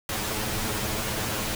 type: noise with comb filter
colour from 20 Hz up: pink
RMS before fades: -29 dBFS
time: 0.09-1.55 s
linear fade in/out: 2 ms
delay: 9.3 ms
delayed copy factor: +1
effects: none